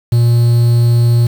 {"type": "tone with quantisation", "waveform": "triangle", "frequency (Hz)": 118.7, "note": "A#2", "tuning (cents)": 32, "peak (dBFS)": -5, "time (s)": [0.12, 1.27], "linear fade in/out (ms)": 5, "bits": 5, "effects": []}